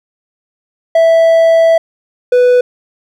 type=tone pair in turn; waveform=triangle; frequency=658 / 494.9 Hz; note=E5 / B4; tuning=-3 / +4 cents; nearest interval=perfect fourth; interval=493 cents; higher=first; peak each=-3 dBFS; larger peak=neither; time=0.95-1.78 / 2.32-2.61 s; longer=first; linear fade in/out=5 ms; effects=none